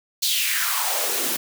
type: noise with high-pass filter sweep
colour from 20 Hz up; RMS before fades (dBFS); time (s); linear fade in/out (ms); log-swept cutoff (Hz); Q
white; -23; 0.22-1.37; 10; 4300 to 210; 3.5
effects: none